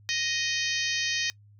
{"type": "harmonic tone with a mistuned harmonic", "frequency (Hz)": 622.3, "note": "D#5", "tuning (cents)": 0, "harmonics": [3, 4, 5, 6, 7, 8, 9, 10], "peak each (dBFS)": [-32, -33, -34, -35, -35, -36, -37, -37], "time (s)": [0.09, 1.3], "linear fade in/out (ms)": 0, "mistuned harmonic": 7, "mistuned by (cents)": 16, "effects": ["noise-tail reverb RT60 0.1 s tail -23 dB re dry", "added 103 Hz sine -52 dBFS peak until 1.59 s"]}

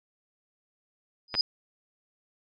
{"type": "tone with exponential growth", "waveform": "sine", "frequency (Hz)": 4978, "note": "D#8", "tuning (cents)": 0, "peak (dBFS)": -17, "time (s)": [1.28, 1.41], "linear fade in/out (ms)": 2, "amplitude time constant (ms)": 27}
{"type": "clicks", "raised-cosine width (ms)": 0.3, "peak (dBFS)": -15, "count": 2, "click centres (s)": [1.342, 1.351]}
{"effects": []}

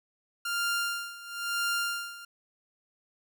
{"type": "tone with tremolo", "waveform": "sawtooth", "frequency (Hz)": 1396.9, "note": "F6", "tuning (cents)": 0, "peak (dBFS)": -23, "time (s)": [0.45, 2.25], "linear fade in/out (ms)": 5, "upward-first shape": "sine", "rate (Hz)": 1, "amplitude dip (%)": 85, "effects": []}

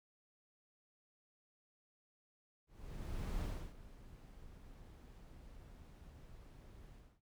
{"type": "noise with ADSR envelope", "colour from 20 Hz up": "brown", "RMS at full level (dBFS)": -39, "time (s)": [2.67, 7.21], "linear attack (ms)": 750, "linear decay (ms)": 310, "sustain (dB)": -17, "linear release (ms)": 260, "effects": []}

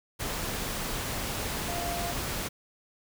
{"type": "tone in noise", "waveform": "sine", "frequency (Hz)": 693, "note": "F5", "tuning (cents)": -14, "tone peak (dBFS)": -34, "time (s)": [1.68, 2.13], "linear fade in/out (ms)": 20, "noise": "pink", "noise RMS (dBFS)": -33, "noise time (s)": [0.19, 2.49], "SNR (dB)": -4, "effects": []}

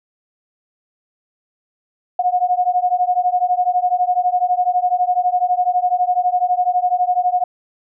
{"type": "beating tone pair", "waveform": "sine", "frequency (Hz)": [717, 729], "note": ["F5", "F#5"], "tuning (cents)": [45, -26], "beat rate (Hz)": 12, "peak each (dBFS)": -17, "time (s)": [2.19, 7.44], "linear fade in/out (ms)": 5, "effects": []}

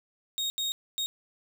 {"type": "tone bursts at uneven times", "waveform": "35% pulse", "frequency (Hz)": 3729, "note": "A#7", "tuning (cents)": 0, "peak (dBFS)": -26, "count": 3, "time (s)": [[0.38, 0.5], [0.58, 0.72], [0.98, 1.06]], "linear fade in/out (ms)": 0, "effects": []}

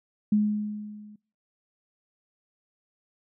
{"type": "tone with level ramp", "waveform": "sine", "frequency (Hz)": 210, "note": "G#3", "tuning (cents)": 19, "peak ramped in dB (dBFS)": [-17, -45], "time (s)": [0.32, 1.16], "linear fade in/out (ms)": 5, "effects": ["noise-tail reverb RT60 0.5 s tail -26 dB re dry"]}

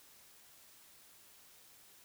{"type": "silence", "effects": ["white hiss -61 dBFS RMS until 2.04 s"]}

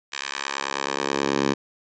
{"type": "tone with high-pass filter sweep", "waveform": "10% pulse", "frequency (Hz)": 69.3, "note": "C#2", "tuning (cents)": 0, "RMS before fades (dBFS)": -26, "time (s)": [0.12, 1.54], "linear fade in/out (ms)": 10, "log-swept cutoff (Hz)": [2000, 230], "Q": 0.85, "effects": ["resampled to 16000 Hz"]}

